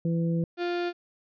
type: harmonic tone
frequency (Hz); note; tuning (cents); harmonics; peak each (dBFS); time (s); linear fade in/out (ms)
167.2; E3; +25; 1 / 2 / 3; -24 / -34 / -35; 0.05-0.44; 2
type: tone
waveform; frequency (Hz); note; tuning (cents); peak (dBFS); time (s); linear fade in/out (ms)
35% pulse; 350; F4; +4; -25; 0.57-0.93; 50
effects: resampled to 11025 Hz